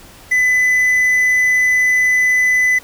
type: tone with quantisation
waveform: triangle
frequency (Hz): 2004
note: B6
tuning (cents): +25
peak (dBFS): -9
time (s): 0.31-2.79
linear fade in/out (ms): 10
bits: 6
effects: pink hiss -41 dBFS RMS until 2.83 s